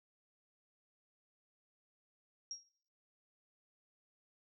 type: tone with exponential decay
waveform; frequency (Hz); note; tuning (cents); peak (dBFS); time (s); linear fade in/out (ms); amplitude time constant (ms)
sine; 5610; F8; +7; -38; 2.51-2.69; 1; 38
effects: noise-tail reverb RT60 0.6 s tail -20 dB re dry